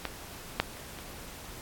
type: clicks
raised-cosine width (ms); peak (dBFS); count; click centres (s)
0.3; -15 / -7 / -30 / -27; 4; 0.053 / 0.6 / 0.77 / 0.988
effects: pink hiss -45 dBFS RMS until 1.61 s + AAC 64 kbps